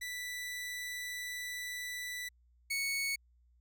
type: tone pair in turn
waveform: sawtooth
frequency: 1975.5 / 2217 Hz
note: B6 / C#7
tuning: 0 / 0 cents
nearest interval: major second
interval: 200 cents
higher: second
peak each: -35 / -29 dBFS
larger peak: second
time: 0.01-2.29 / 2.7-3.16 s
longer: first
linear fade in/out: 10 ms
effects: added 60 Hz sine -64 dBFS peak until 3.6 s